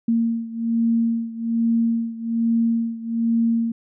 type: beating tone pair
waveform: sine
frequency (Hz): 229.6 / 230.8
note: A#3 / A#3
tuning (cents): -26 / -17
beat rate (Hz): 1.2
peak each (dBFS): -20 / -23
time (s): 0.08-3.72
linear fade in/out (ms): 5
effects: none